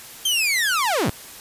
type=linear sweep; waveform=sawtooth; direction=down; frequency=3200 to 61.1 Hz; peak=-15 dBFS; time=0.25-1.1 s; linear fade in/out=5 ms; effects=white hiss -40 dBFS RMS until 1.4 s + resampled to 32000 Hz